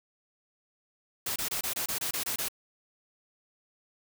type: noise bursts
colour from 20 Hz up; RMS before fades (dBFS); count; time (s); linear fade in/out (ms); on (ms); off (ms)
white; -32; 10; 1.26-2.485; 5; 100; 25
effects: none